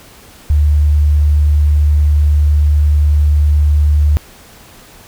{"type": "tone", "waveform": "sine", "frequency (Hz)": 74.2, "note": "D2", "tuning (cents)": 18, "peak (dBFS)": -7, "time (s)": [0.5, 4.17], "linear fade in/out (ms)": 0, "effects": ["pink hiss -40 dBFS RMS until 5.07 s"]}